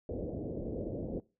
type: low-pass noise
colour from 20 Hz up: white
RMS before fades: -38 dBFS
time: 0.09-1.2 s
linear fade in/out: 2 ms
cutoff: 560 Hz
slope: 48 dB/octave
effects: noise-tail reverb RT60 0.3 s tail -22 dB re dry